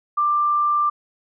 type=tone; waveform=sine; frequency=1184 Hz; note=D6; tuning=14 cents sharp; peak=-16 dBFS; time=0.17-0.9 s; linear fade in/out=10 ms; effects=none